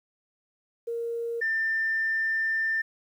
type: tone pair in turn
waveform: sine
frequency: 466.2 / 1789.9 Hz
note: A#4 / A6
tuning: 0 / +29 cents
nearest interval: octave + major seventh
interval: 2329 cents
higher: second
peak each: -28 / -23 dBFS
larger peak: second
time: 0.87-1.41 / 1.41-2.82 s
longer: second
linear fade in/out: 10 ms
effects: tanh soft clip ceiling -19 dBFS + 10-bit